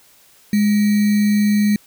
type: tone with sample-and-hold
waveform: sine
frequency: 207.7 Hz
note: G#3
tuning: in tune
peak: -12 dBFS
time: 0.53-1.76 s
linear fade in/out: 2 ms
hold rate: 2100 Hz
effects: white hiss -51 dBFS RMS until 1.86 s